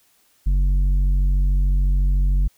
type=tone with tanh clipping; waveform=sine; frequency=46.9 Hz; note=F#1; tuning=24 cents sharp; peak=-16 dBFS; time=0.46-2.48 s; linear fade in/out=10 ms; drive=7 dB; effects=white hiss -60 dBFS RMS until 2.57 s